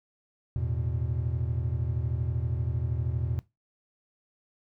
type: chord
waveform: triangle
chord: E suspended fourth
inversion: none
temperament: equal with one note detuned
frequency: 82.41 / 110.77 / 123.47 Hz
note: E2 / A2 / B2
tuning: 0 / +12 / 0 cents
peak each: -29 / -31 / -29 dBFS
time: 0.56-3.39 s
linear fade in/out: 0 ms
effects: noise-tail reverb RT60 0.2 s tail -19 dB re dry